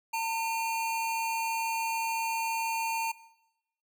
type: tone pair together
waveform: square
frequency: 907 / 2418 Hz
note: A#5 / D7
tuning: -48 / +50 cents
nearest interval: octave + perfect fourth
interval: 1698 cents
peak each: -30 / -38 dBFS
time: 0.13-3.12 s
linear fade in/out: 10 ms
effects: noise-tail reverb RT60 0.9 s tail -19 dB re dry